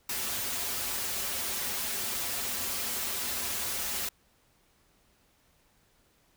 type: noise with comb filter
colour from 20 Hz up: white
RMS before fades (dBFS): -33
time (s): 0.09-4.09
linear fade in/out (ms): 5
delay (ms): 6.5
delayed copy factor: -0.8
effects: pink hiss -67 dBFS RMS until 6.36 s